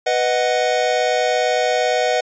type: chord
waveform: square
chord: B major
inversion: none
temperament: equal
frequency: 493.9 / 622.3 / 740 Hz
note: B4 / D#5 / F#5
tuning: 0 / 0 / 0 cents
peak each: -21 dBFS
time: 0.06-2.21 s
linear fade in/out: 10 ms
effects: resampled to 16000 Hz